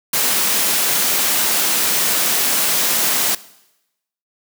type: high-pass noise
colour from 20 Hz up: white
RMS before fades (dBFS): -17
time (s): 0.13-3.35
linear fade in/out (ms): 5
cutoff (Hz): 150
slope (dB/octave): 24
effects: noise-tail reverb RT60 0.9 s tail -19 dB re dry